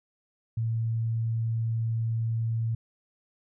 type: tone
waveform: sine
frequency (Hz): 113.7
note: A#2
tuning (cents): -43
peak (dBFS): -25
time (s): 0.57-2.75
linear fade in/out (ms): 5
effects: none